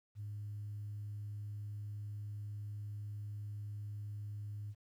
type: tone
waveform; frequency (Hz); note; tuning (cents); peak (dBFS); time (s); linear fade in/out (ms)
sine; 103.83; G#2; 0; -40; 0.15-4.75; 50
effects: tanh soft clip ceiling -37 dBFS + 12-bit